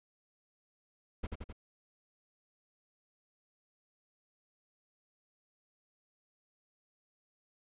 brown noise with echo, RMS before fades -36 dBFS, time 1.23-1.27 s, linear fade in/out 10 ms, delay 86 ms, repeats 3, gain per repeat -3 dB, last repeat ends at 1.528 s, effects resampled to 8000 Hz

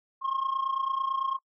sine tone with amplitude modulation, 1072 Hz, C6, 42 cents sharp, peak -21 dBFS, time 0.21-1.39 s, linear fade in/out 50 ms, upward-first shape sine, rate 29 Hz, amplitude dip 80%, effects noise-tail reverb RT60 0.1 s tail -24 dB re dry + tanh soft clip ceiling -23 dBFS

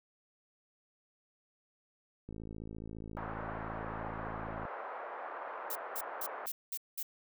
click train, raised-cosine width 3 ms, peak -32 dBFS, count 130, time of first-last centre 2.29-4.653 s, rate 54.6 Hz
pink band-pass noise, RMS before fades -43 dBFS, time 3.17-6.46 s, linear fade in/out 0 ms, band 530 to 1500 Hz, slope 24 dB/octave
violet noise bursts, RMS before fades -38 dBFS, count 6, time 5.7-7.03 s, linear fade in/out 5 ms, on 55 ms, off 200 ms
effects none

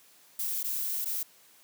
violet noise with dropouts, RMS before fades -32 dBFS, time 0.39-1.23 s, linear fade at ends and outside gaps 5 ms, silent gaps 0.631-0.642 / 1.047-1.056 s, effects white hiss -59 dBFS RMS until 1.63 s + high-pass 150 Hz 12 dB/octave

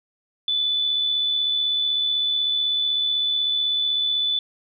sine tone with amplitude modulation, 3487 Hz, A7, 16 cents flat, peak -18 dBFS, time 0.48-4.39 s, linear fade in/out 2 ms, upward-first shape sine, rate 76 Hz, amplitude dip 30%, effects none

